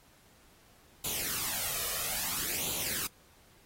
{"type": "noise with flanger", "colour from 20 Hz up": "white", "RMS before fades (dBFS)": -34, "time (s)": [1.04, 3.07], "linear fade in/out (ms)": 5, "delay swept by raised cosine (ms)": [0.28, 1.68], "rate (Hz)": 0.6, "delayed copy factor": 0.7, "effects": ["pink hiss -62 dBFS RMS until 3.65 s", "AAC 48 kbps"]}